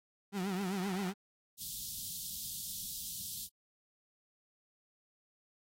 35% pulse tone with vibrato, 190.9 Hz, G3, 46 cents flat, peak -32 dBFS, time 0.32-1.14 s, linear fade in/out 50 ms, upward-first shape triangle, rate 7.7 Hz, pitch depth 140 cents each way
white band-stop noise, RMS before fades -42 dBFS, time 1.57-3.49 s, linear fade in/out 50 ms, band 220 to 3300 Hz, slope 48 dB/octave
effects AAC 48 kbps

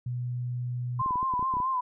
sine tone, 123.1 Hz, B2, 5 cents flat, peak -29 dBFS, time 0.06-1.02 s, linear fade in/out 5 ms
sine tone with vibrato, 1024 Hz, C6, 38 cents flat, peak -25 dBFS, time 0.99-1.81 s, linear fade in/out 10 ms, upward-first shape sine, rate 4.6 Hz, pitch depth 61 cents each way
clicks, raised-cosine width 3 ms, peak -27 dBFS, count 10, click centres 1.061 / 1.108 / 1.157 / 1.229 / 1.338 / 1.394 / 1.427 / 1.539 / 1.569 / 1.602 s
effects none

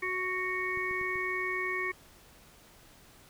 harmonic tone, 370 Hz, F#4, in tune, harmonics 1 / 3 / 5 / 6, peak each -37 / -38 / -35 / -34 dBFS, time 0.02-1.92 s, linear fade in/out 10 ms
clicks, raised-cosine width 5 ms, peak -37 dBFS, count 4, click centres 0.774 / 0.911 / 1.013 / 1.157 s
effects pink hiss -57 dBFS RMS until 3.29 s

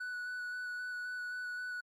triangle tone with vibrato, 1480 Hz, F#6, in tune, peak -36 dBFS, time 0-1.81 s, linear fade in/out 10 ms, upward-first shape square, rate 3.8 Hz, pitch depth 10 cents each way, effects Opus 48 kbps

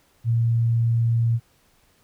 sine tone, 116 Hz, A#2, 8 cents flat, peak -17 dBFS, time 0.24-1.4 s, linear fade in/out 50 ms, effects pink hiss -61 dBFS RMS until 2.03 s

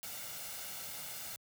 white noise with comb filter, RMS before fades -44 dBFS, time 0.03-1.36 s, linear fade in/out 0 ms, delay 1.4 ms, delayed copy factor +0.55, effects high-pass 80 Hz 12 dB/octave

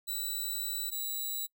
5% pulse tone pair in turn, 3951 / 3921 Hz, B7 / B7, 0 / -13 cents, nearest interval unison, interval 13 cents, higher first, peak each -25 / -26 dBFS, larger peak first, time 0.07-0.91 / 0.91-1.47 s, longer first, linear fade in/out 20 ms, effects noise-tail reverb RT60 0.1 s tail -22 dB re dry

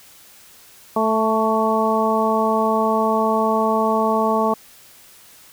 harmonic tone with a mistuned harmonic, 220 Hz, A3, in tune, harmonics 1 / 2 / 3 / 4 / 5, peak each -22 / -22 / -22 / -22 / -22 dBFS, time 0.96-4.54 s, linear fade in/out 5 ms, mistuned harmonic 5, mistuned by +23 cents, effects white hiss -47 dBFS RMS until 5.52 s

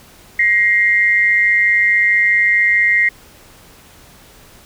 sine tone pair together, 1895.4 / 2100 Hz, A#6 / C7, +28 / +6 cents, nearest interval major second, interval 178 cents, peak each -13 dBFS, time 0.39-3.09 s, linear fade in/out 5 ms, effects pink hiss -44 dBFS RMS until 4.65 s

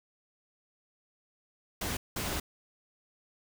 pink noise bursts at uneven times, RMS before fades -34 dBFS, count 2, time 1.81-1.97 / 2.16-2.4 s, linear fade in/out 5 ms, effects none

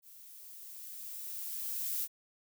violet noise with level ramp, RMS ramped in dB -55 to -34 dBFS, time 0.02-2.08 s, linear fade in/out 50 ms, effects none

